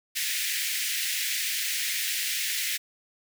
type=high-pass noise; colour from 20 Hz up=pink; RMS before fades=-29 dBFS; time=0.15-2.78 s; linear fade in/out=20 ms; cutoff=1800 Hz; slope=48 dB/octave; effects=none